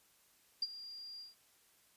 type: tone with ADSR envelope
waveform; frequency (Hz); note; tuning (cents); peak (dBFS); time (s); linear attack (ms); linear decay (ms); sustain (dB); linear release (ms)
sine; 4789; D8; +33; -30; 0.62-1.35; 5; 36; -16; 150
effects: white hiss -69 dBFS RMS until 1.96 s + resampled to 32000 Hz